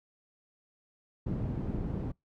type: low-pass noise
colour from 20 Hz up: white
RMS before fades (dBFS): -34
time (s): 1.26-2.12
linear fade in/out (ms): 10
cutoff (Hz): 200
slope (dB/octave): 12
effects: noise-tail reverb RT60 0.2 s tail -26 dB re dry